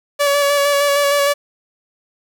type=tone with vibrato; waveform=sawtooth; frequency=570 Hz; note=C#5; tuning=48 cents sharp; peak=-9 dBFS; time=0.19-1.34 s; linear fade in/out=20 ms; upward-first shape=square; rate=6.5 Hz; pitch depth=18 cents each way; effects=8-bit